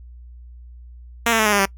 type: tone with pitch steps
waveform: 5% pulse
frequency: 233.1 / 225 / 217.2 / 209.7 / 202.5 / 195.45 Hz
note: A#3 / A3 / A3 / G#3 / G#3 / G3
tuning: 0 / +39 / -22 / +17 / -43 / -5 cents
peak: -4 dBFS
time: 1.26-1.656 s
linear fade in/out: 5 ms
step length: 66 ms
effects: noise-tail reverb RT60 0.1 s tail -23 dB re dry + added 60 Hz sine -38 dBFS peak until 1.77 s